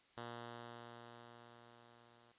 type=tone with level ramp; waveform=5% pulse; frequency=118.4 Hz; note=A#2; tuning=27 cents sharp; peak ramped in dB=-34 to -55 dBFS; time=0.17-2.32 s; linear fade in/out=5 ms; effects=white hiss -70 dBFS RMS until 2.38 s + resampled to 8000 Hz